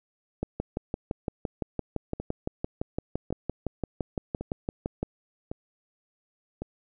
two click trains, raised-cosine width 2 ms, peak -15 / -20 dBFS, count 28 / 5, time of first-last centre 0.43-5.03 / 2.2-6.62 s, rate 5.87 / 0.905 Hz, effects none

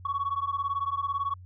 sine beating tone pair, 1108.7 / 1126.7 Hz, C#6 / C#6, 0 / +28 cents, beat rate 18 Hz, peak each -29 dBFS, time 0.05-1.34 s, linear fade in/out 5 ms, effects tanh soft clip ceiling -22 dBFS + added 91 Hz sine -44 dBFS peak until 1.45 s

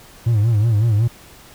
triangle tone with vibrato, 110 Hz, A2, in tune, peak -10 dBFS, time 0.26-1.08 s, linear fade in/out 10 ms, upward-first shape sine, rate 5.4 Hz, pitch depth 130 cents each way, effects tanh soft clip ceiling -6 dBFS + pink hiss -44 dBFS RMS until 1.54 s

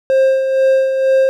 triangle tone with tremolo, 531 Hz, C5, 25 cents sharp, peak -6 dBFS, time 0.1-1.29 s, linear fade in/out 0 ms, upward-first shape sine, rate 2.1 Hz, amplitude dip 50%, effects none

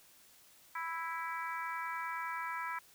harmonic tone, 329.6 Hz, E4, in tune, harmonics 3 / 4 / 5 / 6 / 7, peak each -40 / -42 / -44 / -46 / -47 dBFS, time 0.75-2.79 s, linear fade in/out 5 ms, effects white hiss -62 dBFS RMS until 2.94 s

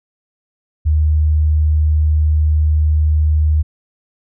sine tone, 76.7 Hz, D#2, 24 cents flat, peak -10 dBFS, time 0.85-3.63 s, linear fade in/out 20 ms, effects none

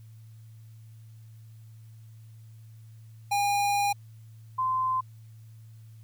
square / sine tone pair in turn, 812 / 1034 Hz, G#5 / C6, -39 / -21 cents, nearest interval major third, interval 418 cents, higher second, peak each -24 dBFS, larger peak neither, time 3.31-3.93 / 4.58-5.01 s, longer first, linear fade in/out 10 ms, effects added 111 Hz sine -46 dBFS peak until 6.03 s + white hiss -67 dBFS RMS until 6.03 s

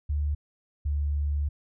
sine tone pair in turn, 73.42 / 72.7 Hz, D2 / D2, 0 / -17 cents, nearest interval unison, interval 17 cents, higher first, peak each -24 dBFS, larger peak neither, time 0.09-0.35 / 0.85-1.49 s, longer second, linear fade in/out 10 ms, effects none

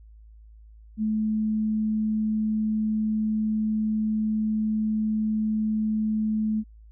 sine tone, 216.3 Hz, A3, 29 cents flat, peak -22 dBFS, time 0.97-6.64 s, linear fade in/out 50 ms, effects added 54 Hz sine -46 dBFS peak until 6.91 s

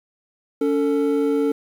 triangle tone pair together, 282.4 / 447 Hz, C#4 / A4, +32 / +27 cents, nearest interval minor sixth, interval 795 cents, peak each -18 dBFS, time 0.61-1.52 s, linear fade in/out 5 ms, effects 8-bit

